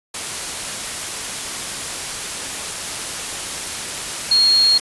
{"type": "tone in noise", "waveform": "sine", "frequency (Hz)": 4275, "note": "C8", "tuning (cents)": 36, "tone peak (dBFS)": -11, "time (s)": [4.31, 4.78], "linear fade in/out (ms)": 5, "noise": "white", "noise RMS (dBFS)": -26, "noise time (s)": [0.14, 4.8], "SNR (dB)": 12, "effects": ["resampled to 24000 Hz"]}